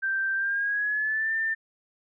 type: tone with pitch glide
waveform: sine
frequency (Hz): 1568 to 1790.8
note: G6 to A6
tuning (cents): 0 to +30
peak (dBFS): -24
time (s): 0.02-1.55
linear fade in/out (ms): 20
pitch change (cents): +230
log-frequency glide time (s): 0.35-1.33
effects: none